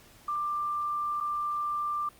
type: tone with dropouts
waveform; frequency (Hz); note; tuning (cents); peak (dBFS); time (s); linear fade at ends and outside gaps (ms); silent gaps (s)
sine; 1185; D6; +15; -28; 0.28-2.09; 5; 1.203-1.208
effects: pink hiss -56 dBFS RMS until 2.19 s + Opus 48 kbps